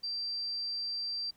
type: tone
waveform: sine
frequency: 4700 Hz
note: D8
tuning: 1 cent sharp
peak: -33 dBFS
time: 0.03-1.31 s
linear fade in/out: 10 ms
effects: pink hiss -67 dBFS RMS until 1.36 s